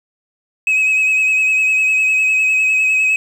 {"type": "tone with vibrato", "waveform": "sine", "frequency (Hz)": 2553, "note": "D#7", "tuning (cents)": 44, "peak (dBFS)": -9, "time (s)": [0.67, 3.16], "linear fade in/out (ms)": 2, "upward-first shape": "sine", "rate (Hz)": 9.9, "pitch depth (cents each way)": 26, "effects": ["tanh soft clip ceiling -10 dBFS", "7-bit"]}